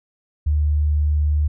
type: tone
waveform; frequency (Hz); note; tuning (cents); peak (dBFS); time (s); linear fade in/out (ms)
sine; 74.7; D2; +30; -15; 0.46-1.48; 10
effects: none